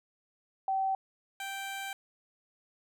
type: tone pair in turn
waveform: sine / 15% pulse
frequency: 770 / 782.6 Hz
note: G5 / G5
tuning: -31 / -3 cents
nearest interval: unison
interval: 28 cents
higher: second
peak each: -27 / -30 dBFS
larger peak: first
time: 0.68-0.95 / 1.4-1.93 s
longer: second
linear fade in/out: 2 ms
effects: none